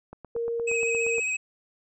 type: click train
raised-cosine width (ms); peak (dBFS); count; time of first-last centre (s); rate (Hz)
1; -27; 10; 0.13-1.183; 8.55
type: tone with pitch glide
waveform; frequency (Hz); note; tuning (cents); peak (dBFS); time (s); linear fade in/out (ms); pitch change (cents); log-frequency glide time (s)
sine; 466.2 to 462.2; A#4 to A#4; 0 to -15; -26; 0.35-1.2; 5; -15; 0.67-0.8
type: tone with vibrato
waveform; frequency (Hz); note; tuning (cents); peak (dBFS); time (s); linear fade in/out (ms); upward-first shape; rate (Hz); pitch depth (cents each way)
square; 2543; D#7; +37; -26; 0.67-1.37; 10; sine; 15; 25
effects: resampled to 24000 Hz